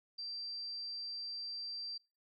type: tone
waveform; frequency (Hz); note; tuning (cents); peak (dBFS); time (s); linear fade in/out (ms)
sine; 4700; D8; +1; -40; 0.18-1.98; 10
effects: noise-tail reverb RT60 0.3 s tail -25 dB re dry